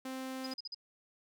sawtooth tone, 261.6 Hz, C4, in tune, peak -35 dBFS, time 0.05-0.54 s, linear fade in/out 5 ms
sine tone bursts, 4978 Hz, D#8, in tune, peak -39 dBFS, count 5, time 0.44-0.746 s, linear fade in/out 5 ms, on 26 ms, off 44 ms
effects none

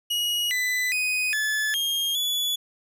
40% pulse tone with pitch steps, 2898 / 1999 / 2498 / 1726 / 3229 / 3422 Hz, F#7 / B6 / D#7 / A6 / G#7 / A7, -37 / +20 / +6 / -34 / -49 / -49 cents, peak -22 dBFS, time 0.1-2.56 s, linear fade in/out 10 ms, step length 410 ms, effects none

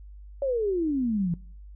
sine exponential sweep, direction down, 569 to 165 Hz, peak -23 dBFS, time 0.42-1.34 s, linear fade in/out 2 ms, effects noise-tail reverb RT60 0.5 s tail -21 dB re dry + added 50 Hz sine -42 dBFS peak until 1.75 s

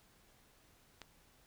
click, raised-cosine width 0.2 ms, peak -30 dBFS, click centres 1.017 s, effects pink hiss -67 dBFS RMS until 1.46 s

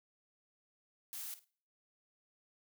blue noise with echo, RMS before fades -44 dBFS, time 1.13-1.34 s, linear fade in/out 0 ms, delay 52 ms, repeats 2, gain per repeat -14 dB, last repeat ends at 1.444 s, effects noise-tail reverb RT60 0.5 s tail -24 dB re dry

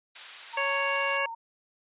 white high-pass noise, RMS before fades -40 dBFS, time 0.15-1.18 s, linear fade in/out 10 ms, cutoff 1100 Hz, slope 12 dB/octave
sine tone with vibrato, 918 Hz, A#5, 27 cents flat, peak -35 dBFS, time 0.53-1.35 s, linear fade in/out 10 ms, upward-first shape sine, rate 15 Hz, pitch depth 19 cents each way
harmonic tone, 555 Hz, C#5, 2 cents sharp, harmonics 1 / 2 / 3 / 4 / 5, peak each -32 / -32 / -32 / -32 / -32 dBFS, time 0.57-1.26 s, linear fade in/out 5 ms
effects resampled to 8000 Hz

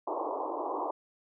white band-pass noise, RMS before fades -34 dBFS, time 0.07-0.91 s, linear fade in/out 5 ms, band 290 to 1100 Hz, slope 96 dB/octave, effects none

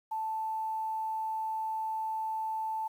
sine tone with quantisation, 880 Hz, A5, in tune, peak -31 dBFS, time 0.11-2.88 s, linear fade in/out 10 ms, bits 10, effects none

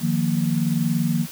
sine chord, Eb suspended second, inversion none, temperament equal with one note detuned, 155.56 / 176.34 / 233.1 Hz, Eb3 / F3 / Bb3, 0 / +17 / 0 cents, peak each -23 dBFS, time 0-1.27 s, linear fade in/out 50 ms, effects white hiss -38 dBFS RMS until 1.31 s

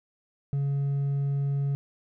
sine tone with hard clipping, 140 Hz, C#3, 18 cents sharp, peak -25 dBFS, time 0.53-1.75 s, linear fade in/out 0 ms, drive 2 dB, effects none

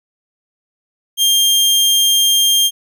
sawtooth tone, 3200 Hz, G7, 35 cents sharp, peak -7 dBFS, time 1.17-2.71 s, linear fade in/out 50 ms, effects none

